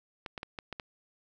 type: clicks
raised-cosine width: 0.3 ms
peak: -22 dBFS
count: 6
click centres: 0.262 / 0.378 / 0.431 / 0.588 / 0.727 / 0.798 s
effects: none